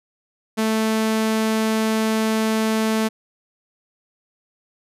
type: tone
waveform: sawtooth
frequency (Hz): 220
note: A3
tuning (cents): 0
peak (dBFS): -14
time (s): 0.57-3.09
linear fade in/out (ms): 20
effects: resampled to 32000 Hz